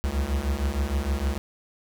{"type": "beating tone pair", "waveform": "square", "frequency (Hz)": [65.8, 72.3], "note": ["C2", "D2"], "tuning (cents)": [10, -27], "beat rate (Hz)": 6.5, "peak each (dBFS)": [-28, -27], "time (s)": [0.04, 1.38], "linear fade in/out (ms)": 0, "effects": []}